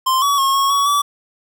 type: tone with pitch steps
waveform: square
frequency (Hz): 1046 / 1133 / 1085 / 1097 / 1124 / 1150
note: C6 / C#6 / C#6 / C#6 / C#6 / D6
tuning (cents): -1 / +37 / -37 / -18 / +24 / -37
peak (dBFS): -14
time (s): 0.06-1.02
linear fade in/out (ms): 10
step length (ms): 160
effects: 8-bit